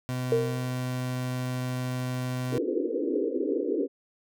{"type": "tone", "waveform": "30% pulse", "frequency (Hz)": 126.7, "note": "B2", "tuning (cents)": 45, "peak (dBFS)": -26, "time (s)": [0.09, 2.58], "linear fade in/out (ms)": 0}
{"type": "tone with exponential decay", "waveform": "sine", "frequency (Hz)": 460, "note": "A#4", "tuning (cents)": -23, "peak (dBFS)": -18, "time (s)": [0.32, 0.78], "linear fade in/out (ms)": 2, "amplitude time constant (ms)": 100}
{"type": "band-pass noise", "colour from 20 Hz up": "white", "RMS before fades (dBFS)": -28, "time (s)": [2.5, 3.88], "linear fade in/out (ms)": 50, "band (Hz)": [260, 500], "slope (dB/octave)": 96}
{"effects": []}